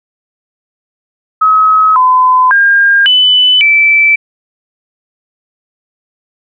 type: tone with pitch steps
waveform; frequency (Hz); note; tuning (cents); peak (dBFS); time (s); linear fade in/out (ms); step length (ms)
sine; 1278 / 1016 / 1610 / 2999 / 2322; D#6 / B5 / G6 / F#7 / D7; +46 / +49 / +46 / +23 / -20; -4; 1.41-4.16; 10; 550
effects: none